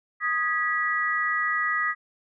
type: chord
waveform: sine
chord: G# minor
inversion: second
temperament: equal with one note detuned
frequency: 1244.5 / 1661.2 / 1943.8 Hz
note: D#6 / G#6 / B6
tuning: 0 / 0 / -28 cents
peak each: -27 / -31 / -25 dBFS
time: 0.2-1.95 s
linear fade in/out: 50 ms
effects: none